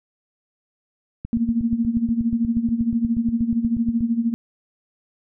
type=click train; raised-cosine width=5 ms; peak=-17 dBFS; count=24; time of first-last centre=1.25-4.008 s; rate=8.34 Hz
type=tone with tremolo; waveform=sine; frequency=231.7 Hz; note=A#3; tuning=10 cents flat; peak=-15 dBFS; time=1.33-4.34 s; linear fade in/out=0 ms; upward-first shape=sine; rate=13 Hz; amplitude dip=75%
effects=none